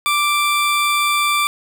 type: tone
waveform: 20% pulse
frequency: 1174.7 Hz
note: D6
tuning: in tune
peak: -10 dBFS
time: 0.06-1.47 s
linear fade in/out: 0 ms
effects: none